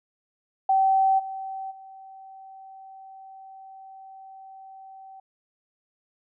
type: tone with level steps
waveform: sine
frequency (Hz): 770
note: G5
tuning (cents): -31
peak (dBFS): -17 / -31 / -42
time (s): 0.69-5.2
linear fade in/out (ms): 5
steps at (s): 1.18 / 1.7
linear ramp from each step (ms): 20
effects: none